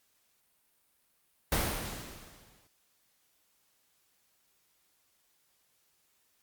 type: noise with exponential decay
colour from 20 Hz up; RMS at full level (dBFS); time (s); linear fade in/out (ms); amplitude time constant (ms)
pink; -27; 1.52-2.67; 2; 250
effects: white hiss -72 dBFS RMS until 6.42 s + Opus 48 kbps